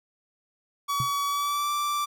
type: tone with pitch glide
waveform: 45% pulse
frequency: 1135 to 1171 Hz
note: C#6 to D6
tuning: +41 to -5 cents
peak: -25 dBFS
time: 0.88-2.06 s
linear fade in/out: 20 ms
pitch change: +54 cents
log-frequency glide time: 1.25-1.71 s
type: tone with exponential decay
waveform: sine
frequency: 128.1 Hz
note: C3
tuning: 36 cents flat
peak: -23 dBFS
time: 1-1.12 s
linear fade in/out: 2 ms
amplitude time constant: 25 ms
effects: none